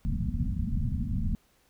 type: low-pass noise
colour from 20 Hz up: pink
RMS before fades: -29 dBFS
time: 0.05-1.35 s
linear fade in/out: 0 ms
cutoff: 250 Hz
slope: 96 dB/octave
effects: pink hiss -66 dBFS RMS until 1.69 s